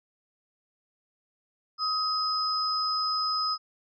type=tone pair together; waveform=sine; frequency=1266 / 5060 Hz; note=D#6 / D#8; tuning=+30 / +28 cents; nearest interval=2 octaves; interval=2398 cents; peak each=-28 / -28 dBFS; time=1.78-3.58 s; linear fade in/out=50 ms; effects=none